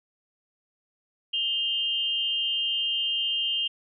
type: tone pair together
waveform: sine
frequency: 2833 / 3148 Hz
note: F7 / G7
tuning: +24 / +7 cents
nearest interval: major second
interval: 183 cents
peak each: -27 dBFS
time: 1.33-3.68 s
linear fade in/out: 10 ms
effects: none